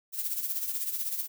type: noise with tremolo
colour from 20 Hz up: violet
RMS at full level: -30 dBFS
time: 0.12-1.28 s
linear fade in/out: 50 ms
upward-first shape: sine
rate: 16 Hz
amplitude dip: 60%
effects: none